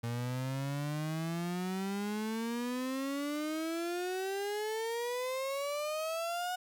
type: exponential sweep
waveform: 35% pulse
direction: up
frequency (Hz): 116.1 to 735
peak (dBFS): -32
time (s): 0.03-6.56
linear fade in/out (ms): 10
effects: 12-bit